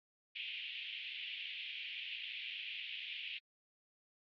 pink band-pass noise, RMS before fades -45 dBFS, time 0.35-3.39 s, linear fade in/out 10 ms, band 2400 to 3300 Hz, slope 48 dB/octave, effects AAC 48 kbps

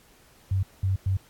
sine tone bursts at uneven times, 95.5 Hz, G2, 45 cents flat, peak -21 dBFS, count 3, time 0.51-0.63 / 0.83-0.96 / 1.06-1.17 s, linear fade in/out 5 ms, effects pink hiss -57 dBFS RMS until 1.29 s + AAC 64 kbps

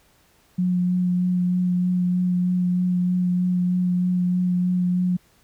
sine tone with vibrato, 180 Hz, F#3, 47 cents flat, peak -18 dBFS, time 0.58-5.17 s, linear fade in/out 10 ms, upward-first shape sine, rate 3.2 Hz, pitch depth 12 cents each way, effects pink hiss -59 dBFS RMS until 5.43 s

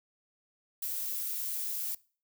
violet noise, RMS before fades -35 dBFS, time 0.82-1.95 s, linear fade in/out 5 ms, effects noise-tail reverb RT60 0.4 s tail -22 dB re dry

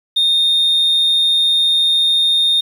sine tone, 3667 Hz, A#7, 29 cents flat, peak -9 dBFS, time 0.16-2.61 s, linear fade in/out 10 ms, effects tanh soft clip ceiling -9 dBFS + 7-bit

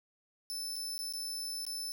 sawtooth tone with dropouts, 5274 Hz, E8, in tune, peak -34 dBFS, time 0.5-1.92 s, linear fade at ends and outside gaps 0 ms, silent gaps 0.758-0.763 / 0.98-0.99 / 1.125-1.136 / 1.651-1.666 s, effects none

